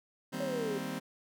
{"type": "chord", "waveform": "sawtooth", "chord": "C minor seventh", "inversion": "first", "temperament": "just", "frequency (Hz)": [156.98, 196.22, 235.5, 261.6], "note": ["Eb3", "G3", "Bb3", "C4"], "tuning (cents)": [16, 2, 18, 0], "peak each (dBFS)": [-39, -37, -39, -35], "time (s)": [0.32, 1], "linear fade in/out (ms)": 20}
{"type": "exponential sweep", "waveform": "sine", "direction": "down", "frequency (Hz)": [571, 392], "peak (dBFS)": -33, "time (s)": [0.4, 0.78], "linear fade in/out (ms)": 5}
{"effects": []}